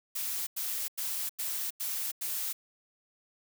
blue noise bursts, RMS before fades -34 dBFS, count 6, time 0.15-2.53 s, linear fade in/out 10 ms, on 320 ms, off 92 ms, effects none

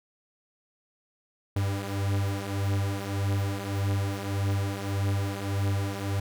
45% pulse beating tone pair, 98 / 99.7 Hz, G2 / G2, 0 / +30 cents, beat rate 1.7 Hz, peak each -31 / -28 dBFS, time 1.56-6.2 s, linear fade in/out 5 ms, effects none

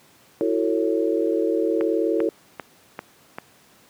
sine chord, F# minor seventh, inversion third, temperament equal with one note detuned, 329.6 / 370 / 449 / 554.4 Hz, E4 / F#4 / A4 / C#5, 0 / 0 / +35 / 0 cents, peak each -23 / -26 / -23 / -27 dBFS, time 0.41-2.29 s, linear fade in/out 0 ms
click train, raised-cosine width 0.5 ms, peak -15 dBFS, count 5, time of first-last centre 1.81-3.385 s, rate 2.54 Hz
effects pink hiss -54 dBFS RMS until 3.89 s + high-pass 150 Hz 12 dB/octave

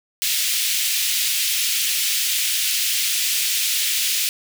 pink high-pass noise, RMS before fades -21 dBFS, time 0.22-4.29 s, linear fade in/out 0 ms, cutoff 2500 Hz, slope 24 dB/octave, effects none

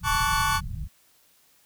pink low-pass noise, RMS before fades -32 dBFS, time 0-0.89 s, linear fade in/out 50 ms, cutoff 170 Hz, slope 48 dB/octave
40% pulse chord, D major seventh, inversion second, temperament equal with one note detuned, 880 / 1108.7 / 1151.1 / 1480 Hz, A5 / C#6 / D6 / F#6, 0 / 0 / -35 / 0 cents, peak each -27 dBFS, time 0.03-0.61 s, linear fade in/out 50 ms
effects white hiss -61 dBFS RMS until 1.65 s

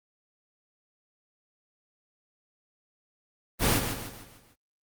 pink noise with echo, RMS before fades -23 dBFS, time 3.59-3.81 s, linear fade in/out 50 ms, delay 150 ms, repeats 5, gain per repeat -7 dB, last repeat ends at 4.56 s, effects Opus 24 kbps

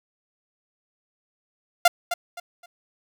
sawtooth tone with echo, 697 Hz, F5, 4 cents flat, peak -8 dBFS, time 1.85-1.88 s, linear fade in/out 5 ms, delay 260 ms, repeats 3, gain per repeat -11 dB, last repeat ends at 2.66 s, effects none

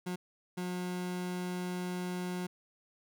30% pulse tone bursts at uneven times, 180 Hz, F#3, 47 cents flat, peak -32 dBFS, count 2, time 0.06-0.16 / 0.57-2.47 s, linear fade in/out 10 ms, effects none

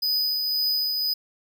square tone with tremolo, 4987 Hz, D#8, 3 cents sharp, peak -21 dBFS, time 0.02-1.14 s, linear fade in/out 10 ms, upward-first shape triangle, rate 1.9 Hz, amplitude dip 35%, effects none

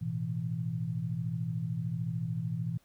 sine chord, A suspended second, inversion none, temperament equal, 110 / 123.47 / 164.81 Hz, A2 / B2 / E3, 0 / 0 / 0 cents, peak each -38 / -35 / -34 dBFS, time 0.01-2.78 s, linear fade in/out 10 ms, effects pink hiss -68 dBFS RMS until 2.84 s

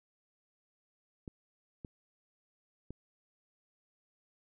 clicks, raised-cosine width 3 ms, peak -30 dBFS, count 3, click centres 1.278 / 1.848 / 2.906 s, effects none

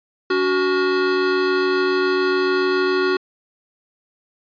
square tone cluster, 284.6 / 371.7 / 1427 Hz, C#4 / F#4 / F6, +46 / +8 / +37 cents, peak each -27 / -18 / -26 dBFS, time 0.3-3.17 s, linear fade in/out 5 ms, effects resampled to 11025 Hz

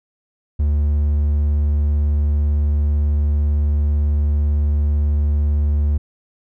triangle tone, 73.5 Hz, D2, 2 cents sharp, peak -12 dBFS, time 0.59-5.98 s, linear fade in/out 10 ms, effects none

